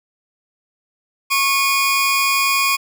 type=tone pair together; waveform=sawtooth; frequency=1100 / 2454 Hz; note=C#6 / D#7; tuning=-14 / -25 cents; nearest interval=octave + major second; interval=1389 cents; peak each=-14 dBFS; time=1.3-2.77 s; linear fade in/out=20 ms; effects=none